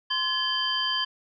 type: tone cluster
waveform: sine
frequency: 1043 / 1703 / 3116 / 4769 Hz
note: C6 / G#6 / G7 / D8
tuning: -6 / +43 / -11 / +26 cents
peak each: -32 / -32 / -26 / -32 dBFS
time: 0.1-1.05 s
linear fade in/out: 10 ms
effects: none